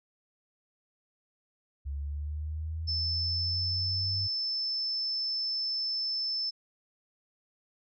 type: linear sweep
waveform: sine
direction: up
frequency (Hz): 69.3 to 98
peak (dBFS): -32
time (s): 1.85-4.28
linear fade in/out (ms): 20
type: tone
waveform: sine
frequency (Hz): 5274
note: E8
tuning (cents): 0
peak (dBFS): -29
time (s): 2.87-6.51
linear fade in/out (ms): 20
effects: none